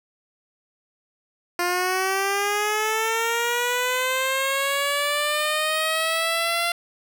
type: linear sweep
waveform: 10% pulse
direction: up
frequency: 349.2 to 690 Hz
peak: -13 dBFS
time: 1.59-6.72 s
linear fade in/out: 2 ms
effects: none